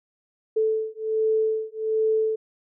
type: beating tone pair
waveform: sine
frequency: 438 / 439.3 Hz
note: A4 / A4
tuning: -8 / -3 cents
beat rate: 1.3 Hz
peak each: -24 dBFS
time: 0.56-2.36 s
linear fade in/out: 10 ms
effects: none